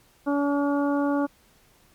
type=harmonic tone; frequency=285.1 Hz; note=C#4; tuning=49 cents sharp; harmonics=1 / 2 / 3 / 4 / 5; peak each=-22 / -28 / -32 / -34 / -36 dBFS; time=0.26-1.27 s; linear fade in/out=20 ms; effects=pink hiss -59 dBFS RMS until 1.94 s + MP3 96 kbps